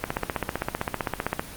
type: click train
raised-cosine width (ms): 0.5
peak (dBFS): -9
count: 22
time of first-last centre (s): 0.04-1.395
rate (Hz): 15.5
effects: pink hiss -40 dBFS RMS until 1.56 s + Opus 24 kbps

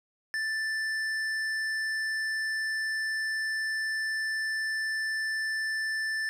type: tone with hard clipping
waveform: sine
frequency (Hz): 1764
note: A6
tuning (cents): +4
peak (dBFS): -30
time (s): 0.34-6.29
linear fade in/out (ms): 0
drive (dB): 9
effects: none

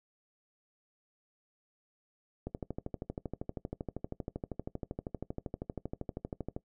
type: click train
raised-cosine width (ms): 2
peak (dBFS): -23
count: 53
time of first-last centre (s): 2.47-6.564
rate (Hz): 12.7
effects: noise-tail reverb RT60 0.1 s tail -19 dB re dry

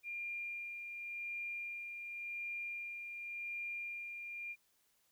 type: tone with tremolo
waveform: sine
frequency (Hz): 2400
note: D7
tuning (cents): +37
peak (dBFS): -39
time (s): 0.03-4.56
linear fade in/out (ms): 50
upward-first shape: sine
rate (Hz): 0.9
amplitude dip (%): 40
effects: white hiss -75 dBFS RMS until 5.11 s

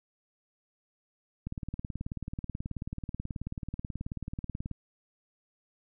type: click train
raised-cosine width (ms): 5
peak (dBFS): -23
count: 61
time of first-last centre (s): 1.47-4.713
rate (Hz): 18.5
effects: none

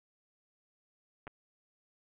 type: clicks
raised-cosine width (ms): 0.5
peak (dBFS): -30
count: 2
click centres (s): 1.27 / 1.277
effects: resampled to 8000 Hz + 11-bit

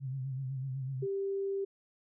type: tone with vibrato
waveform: sine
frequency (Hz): 132.6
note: C3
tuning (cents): +23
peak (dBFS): -34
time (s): 0-1.07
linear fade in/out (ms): 50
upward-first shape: sine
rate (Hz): 8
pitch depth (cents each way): 62
type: tone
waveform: sine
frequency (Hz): 392.9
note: G4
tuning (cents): +4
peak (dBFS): -31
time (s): 1.02-1.65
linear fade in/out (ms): 10
effects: none

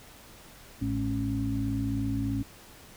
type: harmonic tone with a mistuned harmonic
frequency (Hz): 55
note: A1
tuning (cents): 0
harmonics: 1 / 2 / 4 / 5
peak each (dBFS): -36 / -31 / -36 / -30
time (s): 0.81-2.43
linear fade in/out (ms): 10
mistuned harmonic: 4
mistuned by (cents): -64
effects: pink hiss -51 dBFS RMS until 2.96 s

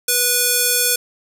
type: tone with band-pass filter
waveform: square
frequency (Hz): 490.2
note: B4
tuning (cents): -13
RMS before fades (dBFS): -17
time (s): 0.08-0.96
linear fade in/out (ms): 5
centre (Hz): 11000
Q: 0.95
effects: none

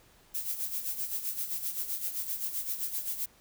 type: noise with tremolo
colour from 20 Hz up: violet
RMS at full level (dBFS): -32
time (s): 0.34-3.26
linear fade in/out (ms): 10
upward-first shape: sine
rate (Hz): 7.7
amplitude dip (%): 65
effects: pink hiss -61 dBFS RMS until 3.4 s

